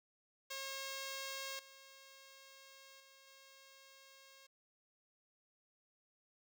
5% pulse tone with level steps, 541 Hz, C#5, 42 cents flat, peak -31 / -46 / -50 / -48 dBFS, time 0.5-4.47 s, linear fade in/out 10 ms, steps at 1.59 / 3 / 3.27 s, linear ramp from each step 2 ms, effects none

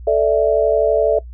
sine chord, A suspended fourth, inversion none, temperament equal, 440 / 587.3 / 659.3 Hz, A4 / D5 / E5, 0 / 0 / 0 cents, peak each -16 dBFS, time 0.07-1.19 s, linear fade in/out 5 ms, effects noise-tail reverb RT60 0.1 s tail -21 dB re dry + added 60 Hz sine -31 dBFS peak until 1.33 s

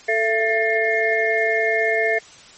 sine tone cluster, 442.2 / 672 / 1776 / 2139 Hz, A4 / E5 / A6 / C7, +9 / +33 / +16 / +38 cents, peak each -22 dBFS, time 0.08-2.19 s, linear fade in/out 10 ms, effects white hiss -45 dBFS RMS until 2.57 s + MP3 32 kbps

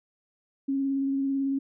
sine tone with vibrato, 273.1 Hz, C#4, 26 cents flat, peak -24 dBFS, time 0.68-1.59 s, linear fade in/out 10 ms, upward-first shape sine, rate 18 Hz, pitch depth 17 cents each way, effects none

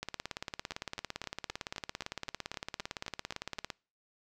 two click trains, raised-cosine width 0.2 ms, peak -23 / -19 dBFS, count 12 / 66, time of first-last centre 0.72-3.585 / 0.03-3.702 s, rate 3.84 / 17.7 Hz, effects noise-tail reverb RT60 0.4 s tail -26 dB re dry

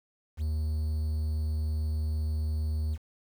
triangle tone with quantisation, 77.2 Hz, D#2, 13 cents flat, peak -25 dBFS, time 0.37-2.98 s, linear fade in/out 50 ms, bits 9, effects none

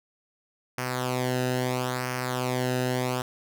sawtooth tone with flanger, 126.5 Hz, B2, 42 cents sharp, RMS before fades -28 dBFS, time 0.78-3.22 s, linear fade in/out 2 ms, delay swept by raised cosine 0.26 to 0.9 ms, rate 0.75 Hz, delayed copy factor -0.7, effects none

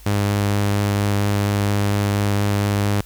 sawtooth tone with vibrato, 101.7 Hz, G#2, 36 cents flat, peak -13 dBFS, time 0.06-3.01 s, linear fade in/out 5 ms, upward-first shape sine, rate 4.3 Hz, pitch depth 8 cents each way, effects added 50 Hz sine -41 dBFS peak until 3.05 s + white hiss -48 dBFS RMS until 3.05 s

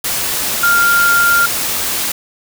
sine tone in noise, 1396.9 Hz, F6, in tune, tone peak -9 dBFS, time 0.63-1.46 s, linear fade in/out 5 ms, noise white, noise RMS -18 dBFS, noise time 0.04-2.12 s, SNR +6 dB, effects none

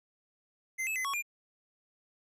square tone with pitch steps, 2074 / 2604 / 2038 / 1110 / 2402 Hz, C7 / E7 / C7 / C#6 / D7, -16 / -22 / -46 / +2 / +38 cents, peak -32 dBFS, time 0.78-1.225 s, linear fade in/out 20 ms, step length 89 ms, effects resampled to 32000 Hz

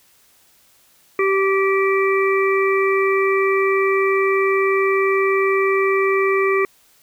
harmonic tone, 388.6 Hz, G4, 15 cents flat, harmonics 1 / 3 / 5 / 6, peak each -16 / -22 / -25 / -24 dBFS, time 1.19-6.65 s, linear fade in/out 2 ms, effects white hiss -55 dBFS RMS until 7.02 s

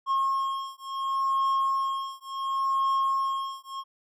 triangle beating tone pair, 1080 / 1080.7 Hz, C#6 / C#6, -45 / -44 cents, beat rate 0.7 Hz, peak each -26 dBFS, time 0.06-3.84 s, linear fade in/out 50 ms, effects none

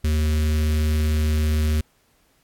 square tone with notch filter, 76.7 Hz, D#2, 24 cents flat, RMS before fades -20 dBFS, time 0.04-1.81 s, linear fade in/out 5 ms, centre 800 Hz, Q 0.53, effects pink hiss -63 dBFS RMS until 2.43 s + AAC 64 kbps

